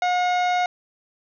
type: harmonic tone with a mistuned harmonic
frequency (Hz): 720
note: F#5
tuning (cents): -47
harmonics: 1 / 2 / 3 / 4 / 5 / 6 / 7 / 8 / 9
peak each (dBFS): -19 / -30 / -29 / -40 / -35 / -45 / -47 / -47 / -46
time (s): 0.02-0.66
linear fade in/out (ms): 2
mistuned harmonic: 5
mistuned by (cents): +71
effects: none